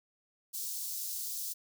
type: high-pass noise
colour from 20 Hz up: white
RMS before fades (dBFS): -38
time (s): 0.53-1.54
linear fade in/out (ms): 20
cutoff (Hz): 4600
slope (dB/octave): 24
effects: none